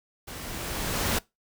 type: noise with level ramp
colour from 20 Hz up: pink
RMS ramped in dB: -40 to -25 dBFS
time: 0.27-1.19 s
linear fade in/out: 10 ms
effects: noise-tail reverb RT60 0.2 s tail -22 dB re dry